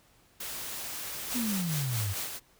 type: noise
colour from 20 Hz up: white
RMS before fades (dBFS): -38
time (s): 0.4-1.52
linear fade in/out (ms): 5
type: noise with tremolo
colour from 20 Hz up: white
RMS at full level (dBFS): -34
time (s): 1.28-2.4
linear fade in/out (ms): 50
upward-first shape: sine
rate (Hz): 4.6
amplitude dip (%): 50
type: exponential sweep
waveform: sine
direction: down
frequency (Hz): 254.8 to 92.9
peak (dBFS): -29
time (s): 1.34-2.14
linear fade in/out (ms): 20
effects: pink hiss -63 dBFS RMS until 2.59 s